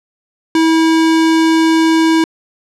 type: tone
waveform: square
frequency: 323.7 Hz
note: E4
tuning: 31 cents flat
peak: -9 dBFS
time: 0.55-2.24 s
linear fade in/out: 2 ms
effects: low-pass 7000 Hz 12 dB/octave